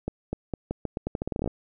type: accelerating click train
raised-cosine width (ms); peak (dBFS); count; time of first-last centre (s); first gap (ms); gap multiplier
2; -15; 17; 0.08-1.476; 250; 0.83
effects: none